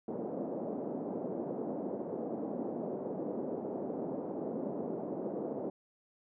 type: band-pass noise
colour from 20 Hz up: pink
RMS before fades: -38 dBFS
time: 0.08-5.7 s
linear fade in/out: 5 ms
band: 210 to 640 Hz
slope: 24 dB/octave
effects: none